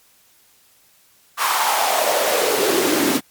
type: noise with high-pass filter sweep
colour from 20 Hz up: pink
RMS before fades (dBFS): -18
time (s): 1.37-3.21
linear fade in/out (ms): 50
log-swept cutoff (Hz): 1100 to 260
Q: 4.4
effects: white hiss -55 dBFS RMS until 3.3 s + MP3 96 kbps